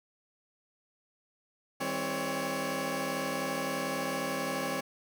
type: tone cluster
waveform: 15% pulse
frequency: 161.4 / 201.3 / 264.3 / 560 Hz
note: E3 / G3 / C4 / C#5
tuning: -36 / +46 / +18 / +18 cents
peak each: -34 / -33 / -29 / -29 dBFS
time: 1.8-4.81 s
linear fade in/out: 10 ms
effects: none